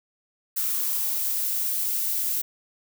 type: noise with high-pass filter sweep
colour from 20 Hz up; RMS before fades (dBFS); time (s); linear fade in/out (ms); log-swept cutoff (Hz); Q
violet; -26; 0.56-2.42; 10; 1300 to 240; 3.6
effects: none